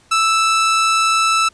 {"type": "tone", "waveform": "sawtooth", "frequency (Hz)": 1318.5, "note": "E6", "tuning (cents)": 0, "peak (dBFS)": -9, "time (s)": [0.11, 1.49], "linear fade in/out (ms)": 10, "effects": ["pink hiss -52 dBFS RMS until 1.53 s", "resampled to 22050 Hz"]}